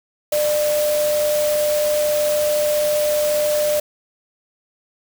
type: tone in noise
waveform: sine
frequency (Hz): 598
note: D5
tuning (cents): +31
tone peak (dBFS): -16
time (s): 0.32-3.8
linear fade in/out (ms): 5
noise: white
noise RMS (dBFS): -27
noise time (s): 0.32-3.8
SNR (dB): +8
effects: none